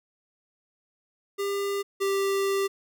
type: tone pair in turn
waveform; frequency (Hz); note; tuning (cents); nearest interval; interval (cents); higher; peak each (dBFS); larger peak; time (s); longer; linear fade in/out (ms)
square; 400 / 392.9; G4 / G4; +35 / +4; unison; 31; first; -27 / -24; second; 1.38-1.83 / 2-2.68; second; 20
effects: none